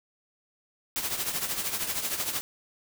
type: noise with tremolo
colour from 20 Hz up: white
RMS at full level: -28 dBFS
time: 0.96-2.41 s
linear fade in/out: 0 ms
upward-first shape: triangle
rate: 13 Hz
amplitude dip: 70%
effects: none